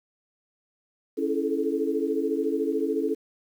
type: chord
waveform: sine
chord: A major seventh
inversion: first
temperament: equal with one note detuned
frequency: 277.2 / 329.6 / 426.2 / 440 Hz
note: C#4 / E4 / G#4 / A4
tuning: 0 / 0 / +45 / 0 cents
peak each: -29 dBFS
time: 1.17-3.15 s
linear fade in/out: 20 ms
effects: 9-bit